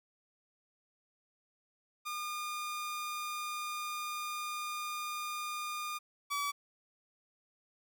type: tone pair in turn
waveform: sawtooth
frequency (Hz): 1213 / 1144.9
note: D#6 / D6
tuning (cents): -44 / -44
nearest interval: minor second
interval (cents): 100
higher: first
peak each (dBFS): -33 / -29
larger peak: second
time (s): 2.05-5.99 / 6.3-6.52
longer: first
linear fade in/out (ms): 20
effects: none